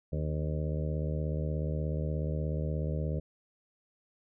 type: harmonic tone with a mistuned harmonic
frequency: 76.7 Hz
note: D#2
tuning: 24 cents flat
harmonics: 1 / 2 / 3 / 4 / 5 / 6 / 7 / 8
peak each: -33 / -33 / -44 / -45 / -45 / -43 / -42 / -46 dBFS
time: 0.12-3.2 s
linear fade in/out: 10 ms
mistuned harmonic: 4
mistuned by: -46 cents
effects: none